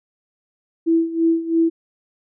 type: tone with tremolo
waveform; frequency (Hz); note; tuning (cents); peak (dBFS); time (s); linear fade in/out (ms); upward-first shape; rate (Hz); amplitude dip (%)
sine; 329.7; E4; 0; -12; 0.86-1.7; 20; sine; 3; 80
effects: none